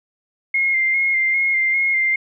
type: tone with vibrato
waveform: sine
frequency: 2125 Hz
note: C7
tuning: 26 cents sharp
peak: -15 dBFS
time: 0.54-2.16 s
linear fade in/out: 5 ms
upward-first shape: square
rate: 2.5 Hz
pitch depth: 24 cents each way
effects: none